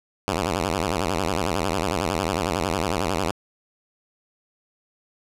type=tone with vibrato; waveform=5% pulse; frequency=89.1 Hz; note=F2; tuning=35 cents sharp; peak=-11 dBFS; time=0.28-3.31 s; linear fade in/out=0 ms; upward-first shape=sine; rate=11 Hz; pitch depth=240 cents each way; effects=low-pass 11000 Hz 12 dB/octave